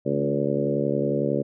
harmonic tone with a mistuned harmonic, 71 Hz, C#2, 42 cents sharp, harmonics 2 / 3 / 4 / 5 / 6 / 7 / 8, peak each -29 / -29 / -29 / -29 / -29 / -29 / -29 dBFS, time 0.05-1.43 s, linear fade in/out 20 ms, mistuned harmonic 3, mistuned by +19 cents, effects none

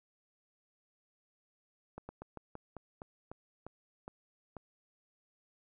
slowing click train, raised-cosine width 1 ms, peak -30 dBFS, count 11, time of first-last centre 1.98-4.567 s, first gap 110 ms, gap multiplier 1.18, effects none

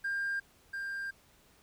triangle tone pair in turn, 1600 / 1593.4 Hz, G6 / G6, +35 / +28 cents, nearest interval unison, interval 7 cents, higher first, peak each -28 / -33 dBFS, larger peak first, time 0.04-0.4 / 0.73-1.11 s, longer second, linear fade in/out 10 ms, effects tanh soft clip ceiling -27 dBFS + pink hiss -64 dBFS RMS until 1.62 s

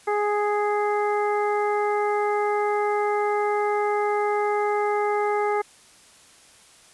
harmonic tone, 415.3 Hz, G#4, in tune, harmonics 1 / 2 / 3 / 4 / 5, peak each -23 / -25 / -30 / -37 / -34 dBFS, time 0.07-5.62 s, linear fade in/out 10 ms, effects white hiss -52 dBFS RMS until 6.93 s + resampled to 24000 Hz

